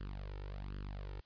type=tone with flanger; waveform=sawtooth; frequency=49 Hz; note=G1; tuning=in tune; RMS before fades=-44 dBFS; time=0-1.21 s; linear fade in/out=10 ms; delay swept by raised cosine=0.64 to 2.24 ms; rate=1.3 Hz; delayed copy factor=+0.85; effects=white hiss -71 dBFS RMS until 1.25 s + resampled to 11025 Hz